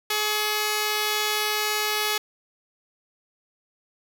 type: tone pair together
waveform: 5% pulse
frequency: 423.5 / 1129 Hz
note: G#4 / C#6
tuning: +34 / +31 cents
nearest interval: octave + perfect fourth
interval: 1697 cents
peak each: -12 / -20 dBFS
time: 0.1-2.18 s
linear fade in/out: 5 ms
effects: none